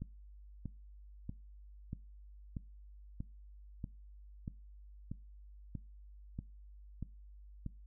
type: click train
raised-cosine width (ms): 5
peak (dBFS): -28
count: 13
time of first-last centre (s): 0.02-7.663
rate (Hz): 1.57
effects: noise-tail reverb RT60 0.3 s tail -21 dB re dry + added 50 Hz sine -52 dBFS peak until 7.86 s